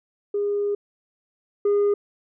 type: tone pair in turn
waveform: sine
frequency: 408.2 / 408.2 Hz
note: G#4 / G#4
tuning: -30 / -30 cents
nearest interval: unison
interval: 0 cents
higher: neither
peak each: -20 / -14 dBFS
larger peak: second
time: 0.34-0.75 / 1.65-1.94 s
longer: first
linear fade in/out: 5 ms
effects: tanh soft clip ceiling -16 dBFS